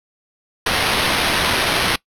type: noise with sample-and-hold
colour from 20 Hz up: blue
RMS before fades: -18 dBFS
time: 0.66-1.96 s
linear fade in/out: 5 ms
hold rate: 7350 Hz
effects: noise-tail reverb RT60 0.1 s tail -22 dB re dry + low-pass 12000 Hz 12 dB/octave